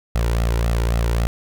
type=tone with flanger; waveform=sawtooth; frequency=57.6 Hz; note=A#1; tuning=20 cents flat; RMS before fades=-19 dBFS; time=0.15-1.27 s; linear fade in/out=0 ms; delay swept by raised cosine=1.5 to 2.16 ms; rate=3.7 Hz; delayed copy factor=+0.6; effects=none